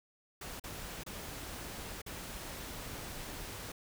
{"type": "noise with dropouts", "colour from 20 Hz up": "pink", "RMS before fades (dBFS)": -44, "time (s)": [0.41, 3.72], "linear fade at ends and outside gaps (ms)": 5, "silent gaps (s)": [[0.598, 0.638], [1.035, 1.063], [2.018, 2.062]], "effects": []}